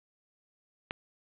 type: click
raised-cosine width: 0.3 ms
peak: -17 dBFS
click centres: 0.909 s
effects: resampled to 8000 Hz + 8-bit